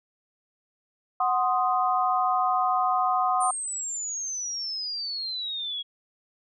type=chord; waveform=sine; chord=C diminished; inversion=second; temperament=equal; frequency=740 / 1046.5 / 1244.5 Hz; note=Gb5 / C6 / Eb6; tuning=0 / 0 / 0 cents; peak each=-24 / -27 / -26 dBFS; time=1.2-3.51 s; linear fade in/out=5 ms
type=exponential sweep; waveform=sine; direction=down; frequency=9050 to 3300 Hz; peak=-29 dBFS; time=3.4-5.83 s; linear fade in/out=20 ms
effects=none